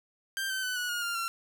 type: tone with pitch steps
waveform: sawtooth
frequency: 1578 / 1540.2 / 1503.3 / 1467.2 / 1432.1 / 1397.7 / 1364.2 Hz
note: G6 / G6 / F#6 / F#6 / F6 / F6 / F6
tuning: +11 / -31 / +27 / -15 / +43 / +1 / -41 cents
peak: -27 dBFS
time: 0.37-1.28 s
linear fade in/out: 0 ms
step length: 130 ms
effects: none